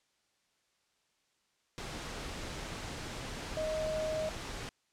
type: tone in noise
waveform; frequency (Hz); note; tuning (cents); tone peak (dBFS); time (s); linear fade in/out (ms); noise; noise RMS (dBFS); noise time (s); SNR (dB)
sine; 626; D#5; +10; -32; 3.57-4.29; 0; pink; -41; 1.78-4.69; +6
effects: white hiss -75 dBFS RMS until 4.92 s + low-pass 7000 Hz 12 dB/octave